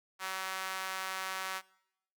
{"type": "tone with high-pass filter", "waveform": "sawtooth", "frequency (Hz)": 189.2, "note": "F#3", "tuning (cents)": 39, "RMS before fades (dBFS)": -38, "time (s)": [0.19, 1.62], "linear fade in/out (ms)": 50, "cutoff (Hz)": 1200, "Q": 1.5, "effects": ["noise-tail reverb RT60 0.8 s tail -22 dB re dry", "Opus 48 kbps"]}